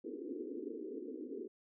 white band-pass noise, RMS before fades -44 dBFS, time 0.04-1.48 s, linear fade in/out 10 ms, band 240 to 460 Hz, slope 96 dB/octave, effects none

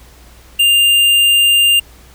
sine tone with hard clipping, 2800 Hz, F7, 4 cents sharp, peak -9 dBFS, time 0.59-1.8 s, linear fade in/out 10 ms, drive 12 dB, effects added 60 Hz sine -42 dBFS peak until 2.14 s + pink hiss -44 dBFS RMS until 2.14 s

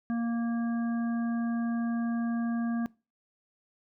harmonic tone, 233.1 Hz, A#3, in tune, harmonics 1 / 3 / 5 / 7, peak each -27 / -42 / -46 / -45 dBFS, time 0.1-2.86 s, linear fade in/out 0 ms, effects noise-tail reverb RT60 0.3 s tail -22 dB re dry

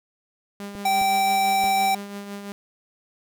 sawtooth tone with tremolo, 201.5 Hz, G3, 48 cents sharp, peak -27 dBFS, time 0.6-2.52 s, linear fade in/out 0 ms, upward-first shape triangle, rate 5.9 Hz, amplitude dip 50%
clicks, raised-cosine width 2 ms, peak -24 dBFS, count 3, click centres 0.752 / 1.015 / 1.641 s
square tone, 776 Hz, G5, 18 cents flat, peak -19 dBFS, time 0.85-1.95 s, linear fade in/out 5 ms
effects none

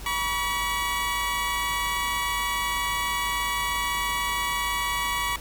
20% pulse tone pair together, 968 / 1133.7 Hz, B5 / C#6, -35 / +39 cents, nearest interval minor third, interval 274 cents, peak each -23 / -23 dBFS, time 0.06-5.36 s, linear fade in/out 2 ms, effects added 50 Hz sine -38 dBFS peak until 5.4 s + pink hiss -42 dBFS RMS until 5.4 s

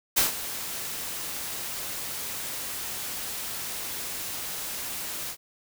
white noise with ADSR envelope, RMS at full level -20 dBFS, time 0.16-5.37 s, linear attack 17 ms, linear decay 140 ms, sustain -14 dB, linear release 70 ms, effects none

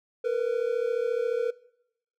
triangle tone pair together, 459.6 / 493.9 Hz, A#4 / B4, -25 / 0 cents, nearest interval minor second, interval 125 cents, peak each -25 dBFS, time 0.24-1.51 s, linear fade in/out 10 ms, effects noise-tail reverb RT60 0.8 s tail -21 dB re dry

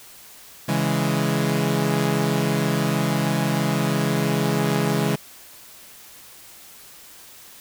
sawtooth chord, C# minor, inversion none, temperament equal, 138.59 / 164.81 / 207.7 Hz, C#3 / E3 / G#3, 0 / 0 / 0 cents, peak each -20 dBFS, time 0.68-5.16 s, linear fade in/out 10 ms, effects white hiss -45 dBFS RMS until 7.6 s

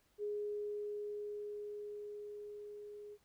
sine tone with level ramp, 415.3 Hz, G#4, in tune, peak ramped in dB -36 to -48 dBFS, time 0.18-3.18 s, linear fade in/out 50 ms, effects pink hiss -74 dBFS RMS until 3.24 s

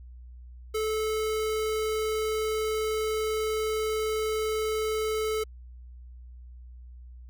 square tone, 434.8 Hz, A4, 21 cents flat, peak -27 dBFS, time 0.74-5.44 s, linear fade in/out 10 ms, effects added 61 Hz sine -43 dBFS peak until 7.29 s

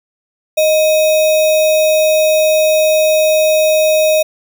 sine tone with sample-and-hold, 622.3 Hz, D#5, in tune, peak -8 dBFS, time 0.57-4.23 s, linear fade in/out 10 ms, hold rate 3150 Hz, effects none

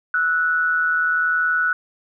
sine tone pair together, 1315 / 1476 Hz, E6 / F#6, -5 / -5 cents, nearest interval major second, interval 200 cents, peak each -25 / -17 dBFS, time 0.14-1.73 s, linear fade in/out 2 ms, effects none

